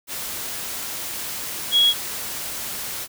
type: tone in noise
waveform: sine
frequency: 3322 Hz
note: G#7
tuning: in tune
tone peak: -13 dBFS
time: 1.71-1.94 s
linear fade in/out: 50 ms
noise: white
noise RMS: -30 dBFS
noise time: 0.07-3.08 s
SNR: +14 dB
effects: none